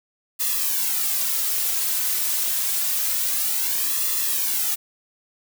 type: noise with flanger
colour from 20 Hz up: blue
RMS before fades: -23 dBFS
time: 0.39-4.76 s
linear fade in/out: 20 ms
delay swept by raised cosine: 1.3 to 3.7 ms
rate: 0.27 Hz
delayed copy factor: -0.95
effects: none